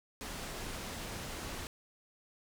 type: low-pass noise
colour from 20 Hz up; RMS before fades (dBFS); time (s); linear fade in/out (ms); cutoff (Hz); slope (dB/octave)
pink; -42; 0.21-1.67; 0; 11000; 12
effects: none